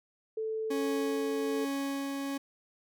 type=tone; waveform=sine; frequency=440 Hz; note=A4; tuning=in tune; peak=-31 dBFS; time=0.37-1.65 s; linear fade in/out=5 ms
type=tone with tremolo; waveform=40% pulse; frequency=276.6 Hz; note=C#4; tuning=4 cents flat; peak=-30 dBFS; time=0.7-2.38 s; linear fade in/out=10 ms; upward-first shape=sine; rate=1.2 Hz; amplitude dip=25%
effects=none